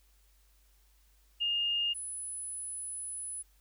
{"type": "tone pair in turn", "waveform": "sine", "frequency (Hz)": [2830, 10085], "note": ["F7", "D#9"], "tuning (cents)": [22, 22], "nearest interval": "octave + minor seventh", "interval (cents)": 2200, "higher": "second", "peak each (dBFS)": [-28, -37], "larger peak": "first", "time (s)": [[1.4, 1.94], [1.94, 3.43]], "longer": "second", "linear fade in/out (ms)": 20, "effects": ["added 50 Hz sine -63 dBFS peak until 3.6 s", "white hiss -70 dBFS RMS until 3.6 s"]}